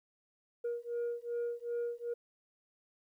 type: beating tone pair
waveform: sine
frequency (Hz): 473.3 / 475.9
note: A#4 / A#4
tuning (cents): +26 / +36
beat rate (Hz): 2.6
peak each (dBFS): -36 / -36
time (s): 0.64-2.14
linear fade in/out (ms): 10
effects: tanh soft clip ceiling -31 dBFS + 12-bit